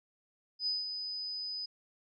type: tone with ADSR envelope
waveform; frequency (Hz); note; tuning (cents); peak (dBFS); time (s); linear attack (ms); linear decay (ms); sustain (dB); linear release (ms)
sine; 4997; D#8; +7; -29; 0.59-1.66; 77; 180; -7; 9
effects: none